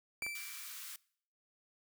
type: tone with exponential decay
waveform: 40% pulse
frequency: 2334 Hz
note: D7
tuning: 11 cents flat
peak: -35 dBFS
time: 0.22-0.91 s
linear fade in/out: 2 ms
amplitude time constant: 150 ms
type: clicks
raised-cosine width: 0.5 ms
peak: -32 dBFS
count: 2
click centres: 0.223 / 0.265 s
type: high-pass noise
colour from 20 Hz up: white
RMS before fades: -47 dBFS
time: 0.35-0.96 s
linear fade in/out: 2 ms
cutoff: 1100 Hz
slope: 48 dB/octave
effects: noise-tail reverb RT60 0.6 s tail -23 dB re dry